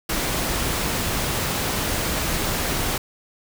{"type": "noise", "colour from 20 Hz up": "pink", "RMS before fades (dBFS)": -24, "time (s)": [0.09, 2.98], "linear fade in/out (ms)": 5, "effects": []}